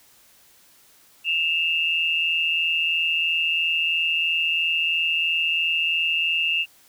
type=tone pair together; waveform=sine; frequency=2637 / 2800 Hz; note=E7 / F7; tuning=0 / +4 cents; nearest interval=minor second; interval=104 cents; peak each=-23 / -22 dBFS; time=1.24-6.66 s; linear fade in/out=50 ms; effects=white hiss -55 dBFS RMS until 6.88 s